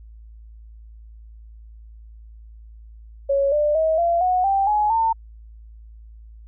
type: tone with pitch steps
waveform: sine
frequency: 555 / 594.8 / 637.5 / 683.3 / 732.3 / 784.9 / 841.2 / 901.6 Hz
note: C#5 / D5 / D#5 / F5 / F#5 / G5 / G#5 / A5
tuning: +2 / +22 / +42 / -38 / -18 / +2 / +22 / +42 cents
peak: -16 dBFS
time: 3.29-5.13 s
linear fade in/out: 10 ms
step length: 230 ms
effects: added 55 Hz sine -40 dBFS peak until 6.47 s